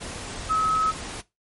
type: tone in noise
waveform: sine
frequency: 1284 Hz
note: E6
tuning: 46 cents flat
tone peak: -20 dBFS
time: 0.49-0.92 s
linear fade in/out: 20 ms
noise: pink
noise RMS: -35 dBFS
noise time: 0-1.22 s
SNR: +12 dB
effects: noise-tail reverb RT60 0.2 s tail -18 dB re dry + MP3 48 kbps